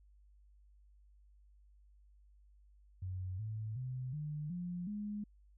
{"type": "tone with pitch steps", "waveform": "sine", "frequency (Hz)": [92.5, 108.74, 127.83, 150.27, 176.65, 207.7], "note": ["F#2", "A2", "C3", "D3", "F3", "G#3"], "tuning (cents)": [0, -20, -40, 40, 20, 0], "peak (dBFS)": -38, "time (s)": [3.02, 5.24], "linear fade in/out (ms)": 5, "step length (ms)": 370, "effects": ["added 50 Hz sine -61 dBFS peak until 5.57 s"]}